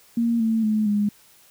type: tone with pitch steps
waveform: sine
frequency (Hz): 233.1 / 223.9 / 215 / 206.5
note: A#3 / A3 / A3 / G#3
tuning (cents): 0 / +30 / -40 / -10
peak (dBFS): -18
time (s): 0.17-1.09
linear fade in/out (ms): 5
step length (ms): 230
effects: white hiss -54 dBFS RMS until 1.5 s